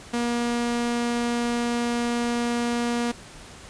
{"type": "tone", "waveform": "sawtooth", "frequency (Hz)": 238.1, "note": "A#3", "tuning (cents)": 37, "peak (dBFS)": -19, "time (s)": [0.13, 3.12], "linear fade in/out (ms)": 10, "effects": ["pink hiss -44 dBFS RMS until 3.69 s", "resampled to 22050 Hz"]}